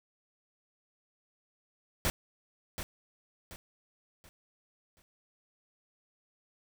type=noise with echo; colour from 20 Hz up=pink; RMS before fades=-29 dBFS; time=2.05-2.1 s; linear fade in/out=0 ms; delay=730 ms; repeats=4; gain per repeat=-9 dB; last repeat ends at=5.02 s; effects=none